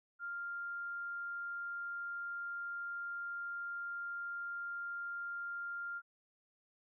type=tone; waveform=sine; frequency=1396.9 Hz; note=F6; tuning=in tune; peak=-39 dBFS; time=0.19-6.02 s; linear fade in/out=50 ms; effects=none